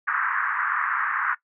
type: band-pass noise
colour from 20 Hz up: pink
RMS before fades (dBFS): -25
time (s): 0.07-1.35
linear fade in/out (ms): 10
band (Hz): 1100 to 1800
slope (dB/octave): 48
effects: noise-tail reverb RT60 0.1 s tail -18 dB re dry